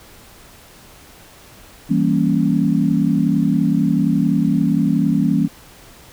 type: chord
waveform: sine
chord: E diminished seventh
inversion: none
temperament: equal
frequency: 164.81 / 196 / 233.1 / 277.2 Hz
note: E3 / G3 / Bb3 / Db4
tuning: 0 / 0 / 0 / 0 cents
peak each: -19 dBFS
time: 1.89-5.48 s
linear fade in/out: 20 ms
effects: pink hiss -44 dBFS RMS until 6.12 s